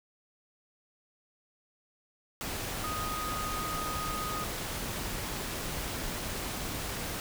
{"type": "tone in noise", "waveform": "sine", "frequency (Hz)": 1244.5, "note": "D#6", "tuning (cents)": 0, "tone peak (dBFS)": -35, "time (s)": [2.84, 4.44], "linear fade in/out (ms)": 0, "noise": "pink", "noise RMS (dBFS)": -36, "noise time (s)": [2.41, 7.2], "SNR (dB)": -2, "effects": []}